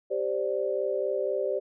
sine chord, G suspended fourth, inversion none, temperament equal, 392 / 523.3 / 587.3 Hz, G4 / C5 / D5, 0 / 0 / 0 cents, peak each -30 dBFS, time 0.1-1.6 s, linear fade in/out 20 ms, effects none

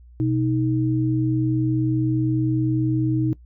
sine tone pair together, 124.77 / 314.4 Hz, B2 / D#4, +18 / +18 cents, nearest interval octave + major third, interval 1600 cents, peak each -21 dBFS, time 0.2-3.33 s, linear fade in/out 0 ms, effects noise-tail reverb RT60 0.1 s tail -20 dB re dry + added 60 Hz sine -44 dBFS peak until 3.45 s

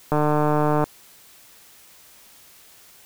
click train, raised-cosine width 1 ms, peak -7 dBFS, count 109, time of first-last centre 0.12-0.84 s, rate 150 Hz, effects white hiss -50 dBFS RMS until 3.05 s

